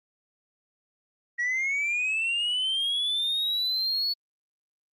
sine linear sweep, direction up, 1900 to 4435 Hz, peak -22 dBFS, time 1.38-4.14 s, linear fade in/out 20 ms, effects tanh soft clip ceiling -23 dBFS + Opus 24 kbps

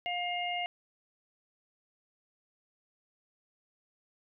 harmonic tone, 708 Hz, F5, 23 cents sharp, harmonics 1 / 3 / 4, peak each -34 / -37 / -37 dBFS, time 0.06-0.66 s, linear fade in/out 0 ms, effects none

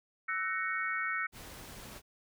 sine chord, F# dominant seventh, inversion third, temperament equal with one note detuned, 1318.5 / 1500.6 / 1864.7 / 2217 Hz, E6 / F#6 / A#6 / C#7, 0 / +24 / 0 / 0 cents, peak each -37 dBFS, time 0.28-1.27 s, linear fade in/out 10 ms
pink noise, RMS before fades -48 dBFS, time 1.32-2.02 s, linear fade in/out 50 ms
effects none

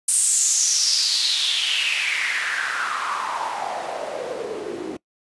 white noise with band-pass filter sweep, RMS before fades -23 dBFS, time 0.08-4.97 s, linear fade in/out 5 ms, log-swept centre 9100 to 320 Hz, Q 5, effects noise-tail reverb RT60 0.1 s tail -22 dB re dry + resampled to 24000 Hz

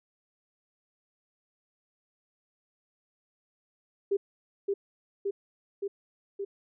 sine tone with echo, 398.1 Hz, G4, 27 cents sharp, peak -23 dBFS, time 4.11-4.17 s, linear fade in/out 10 ms, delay 570 ms, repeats 4, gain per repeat -2 dB, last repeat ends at 6.45 s, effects none

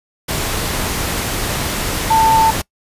sine tone in noise, 890 Hz, A5, 20 cents sharp, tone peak -9 dBFS, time 2.1-2.51 s, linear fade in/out 10 ms, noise pink, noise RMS -20 dBFS, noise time 0.28-2.62 s, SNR +8 dB, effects noise-tail reverb RT60 0.1 s tail -23 dB re dry + resampled to 32000 Hz

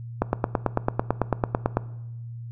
click train, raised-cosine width 1 ms, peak -6 dBFS, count 15, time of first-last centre 0.22-1.77 s, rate 9.03 Hz, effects noise-tail reverb RT60 0.9 s tail -18 dB re dry + added 117 Hz sine -34 dBFS peak until 2.51 s

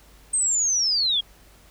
sine linear sweep, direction down, 8490 to 3207 Hz, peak -19 dBFS, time 0.33-1.21 s, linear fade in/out 10 ms, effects added 50 Hz sine -53 dBFS peak until 1.7 s + pink hiss -54 dBFS RMS until 1.7 s

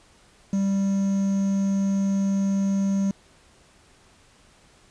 triangle tone with quantisation, 196.1 Hz, G3, 1 cent sharp, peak -18 dBFS, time 0.53-3.11 s, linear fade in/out 2 ms, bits 7, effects pink hiss -56 dBFS RMS until 4.9 s + resampled to 22050 Hz

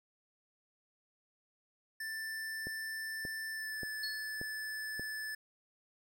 square tone with pitch glide, 1771 to 1741.6 Hz, A6 to A6, +11 to -18 cents, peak -39 dBFS, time 2-5.35 s, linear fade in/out 5 ms, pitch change -29 cents, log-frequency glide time 3.51-3.82 s
click train, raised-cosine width 2 ms, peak -30 dBFS, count 5, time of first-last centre 2.67-4.996 s, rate 1.72 Hz
triangle tone with exponential decay, 4345 Hz, C#8, 35 cents flat, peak -34 dBFS, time 4.03-4.39 s, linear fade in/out 5 ms, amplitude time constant 77 ms
effects none

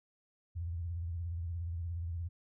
sine tone with vibrato, 84.8 Hz, E2, 50 cents sharp, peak -35 dBFS, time 0.55-2.29 s, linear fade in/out 20 ms, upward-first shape triangle, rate 17 Hz, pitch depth 120 cents each way, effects none

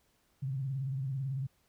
sine tone with vibrato, 134.2 Hz, C3, 44 cents sharp, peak -32 dBFS, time 0.42-1.47 s, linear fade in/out 10 ms, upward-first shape sine, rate 18 Hz, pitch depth 91 cents each way, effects pink hiss -72 dBFS RMS until 1.68 s

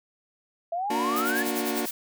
sine exponential sweep, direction up, 659.3 to 1760 Hz, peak -26 dBFS, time 0.72-1.43 s, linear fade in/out 5 ms
sawtooth chord, Bb augmented, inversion none, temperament just, 233.1 / 291.4 / 364.2 Hz, Bb3 / D4 / F#4, 0 / -13 / -27 cents, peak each -27 / -27 / -27 dBFS, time 0.9-1.86 s, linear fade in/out 5 ms
blue noise with tremolo, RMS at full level -31 dBFS, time 1.16-1.91 s, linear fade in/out 2 ms, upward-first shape sine, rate 10 Hz, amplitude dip 100%
effects none

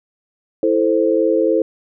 sine chord, A minor, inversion second, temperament equal, 329.6 / 440 / 523.3 Hz, E4 / A4 / C5, 0 / 0 / 0 cents, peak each -17 dBFS, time 0.63-1.62 s, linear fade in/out 2 ms, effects none

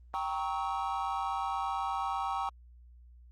triangle chord, G diminished seventh, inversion none, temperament equal with one note detuned, 784 / 932.3 / 1108.7 / 1290.6 Hz, G5 / Bb5 / Db6 / Fb6, 0 / 0 / 0 / -37 cents, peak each -33 / -35 / -35 / -37 dBFS, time 0.14-2.49 s, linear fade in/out 0 ms, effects added 60 Hz sine -52 dBFS peak until 3.31 s + Opus 24 kbps

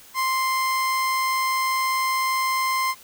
30% pulse tone, 1046.5 Hz, C6, in tune, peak -18 dBFS, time 0.14-2.95 s, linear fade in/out 50 ms, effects white hiss -48 dBFS RMS until 3.03 s

